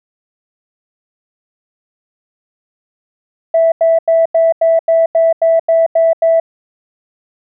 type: tone bursts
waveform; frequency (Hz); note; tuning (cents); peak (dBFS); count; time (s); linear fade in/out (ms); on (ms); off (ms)
sine; 658; E5; -3; -6; 11; 3.54-6.4; 5; 180; 88
effects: tanh soft clip ceiling -3 dBFS